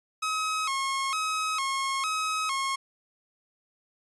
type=tone with vibrato; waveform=sawtooth; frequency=1174.7 Hz; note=D6; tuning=in tune; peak=-23 dBFS; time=0.22-2.76 s; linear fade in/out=10 ms; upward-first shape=square; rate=1.1 Hz; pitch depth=140 cents each way; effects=resampled to 24000 Hz